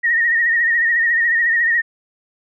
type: tone with vibrato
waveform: sine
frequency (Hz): 1864.7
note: A#6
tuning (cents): 0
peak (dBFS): -13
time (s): 0.03-1.82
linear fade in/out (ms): 20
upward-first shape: triangle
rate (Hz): 14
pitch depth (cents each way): 69
effects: none